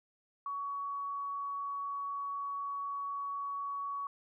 sine tone, 1124 Hz, C#6, 24 cents sharp, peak -35 dBFS, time 0.46-4.07 s, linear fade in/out 2 ms, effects none

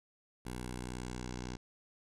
10% pulse tone with low-pass filter sweep, 61.74 Hz, B1, in tune, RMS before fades -42 dBFS, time 0.45-1.57 s, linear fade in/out 10 ms, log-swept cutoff 11000 to 6100 Hz, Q 2.1, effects none

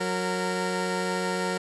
15% pulse tone pair together, 183.44 / 461.6 Hz, F#3 / A#4, -15 / -17 cents, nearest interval octave + major third, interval 1598 cents, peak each -22 / -23 dBFS, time 0-1.58 s, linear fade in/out 10 ms, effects resampled to 24000 Hz

